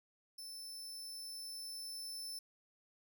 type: tone with level ramp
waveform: sawtooth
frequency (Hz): 5290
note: E8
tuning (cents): +5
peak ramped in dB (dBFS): -44 to -40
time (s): 0.38-2.39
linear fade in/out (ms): 5
effects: none